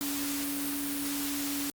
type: tone in noise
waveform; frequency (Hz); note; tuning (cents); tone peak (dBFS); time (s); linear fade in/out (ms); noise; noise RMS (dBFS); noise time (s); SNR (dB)
sine; 283.6; C#4; +40; -33; 0.01-1.7; 0; white; -35; 0.01-1.7; -1
effects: Opus 48 kbps